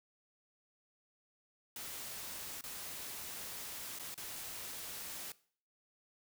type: noise with dropouts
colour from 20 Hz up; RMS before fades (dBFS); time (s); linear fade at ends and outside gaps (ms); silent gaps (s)
white; -45; 1.76-5.32; 2; 2.61-2.638 / 3.988-3.996 / 4.143-4.177
effects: noise-tail reverb RT60 0.5 s tail -20 dB re dry